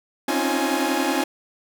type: tone cluster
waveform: sawtooth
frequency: 265.1 / 276.1 / 310.7 / 349.6 / 837 Hz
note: C4 / C#4 / D#4 / F4 / G#5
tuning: +23 / -7 / -2 / +2 / +13 cents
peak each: -23 dBFS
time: 0.28-1.24 s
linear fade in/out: 5 ms
effects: none